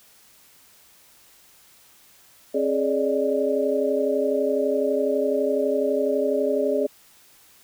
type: tone cluster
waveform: sine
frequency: 268.7 / 418.3 / 574 / 606 Hz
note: C4 / G#4 / D5 / D#5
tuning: +46 / +12 / -40 / -46 cents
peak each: -27 / -23 / -25 / -27 dBFS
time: 2.54-6.87 s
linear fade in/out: 10 ms
effects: white hiss -54 dBFS RMS until 7.63 s